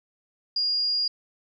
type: tone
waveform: sine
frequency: 4841 Hz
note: D#8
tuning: 48 cents flat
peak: -22 dBFS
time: 0.56-1.08 s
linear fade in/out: 5 ms
effects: none